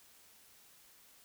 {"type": "silence", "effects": ["white hiss -62 dBFS RMS until 1.24 s"]}